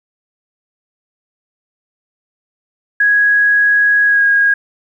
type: tone with pitch glide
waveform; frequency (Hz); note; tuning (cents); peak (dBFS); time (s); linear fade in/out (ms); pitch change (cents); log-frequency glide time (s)
sine; 1661.2 to 1637.4; G#6 to G#6; 0 to -25; -8; 3-4.54; 5; -25; 4.06-4.23
effects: 8-bit